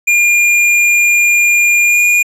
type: tone with pitch glide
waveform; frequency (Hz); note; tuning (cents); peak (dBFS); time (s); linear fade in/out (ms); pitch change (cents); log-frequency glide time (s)
square; 2410 to 2431; D7 to D#7; +44 to -41; -8; 0.07-2.23; 10; +15; 1.86-2.01
effects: low-pass 11000 Hz 12 dB/octave